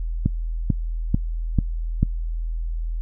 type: click train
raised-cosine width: 5 ms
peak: -5 dBFS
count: 5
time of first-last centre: 0.26-2.03 s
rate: 2.26 Hz
effects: noise-tail reverb RT60 0.1 s tail -24 dB re dry + added 41 Hz sine -23 dBFS peak until 3.01 s